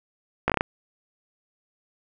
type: slowing click train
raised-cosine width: 0.5 ms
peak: -6 dBFS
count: 6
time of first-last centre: 0.48-0.609 s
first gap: 17 ms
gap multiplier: 1.21
effects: none